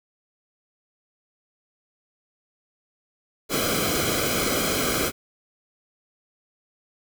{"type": "noise with comb filter", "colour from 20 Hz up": "pink", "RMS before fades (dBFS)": -24, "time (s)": [3.49, 5.12], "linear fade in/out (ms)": 50, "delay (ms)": 1.1, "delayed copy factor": -0.85, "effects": []}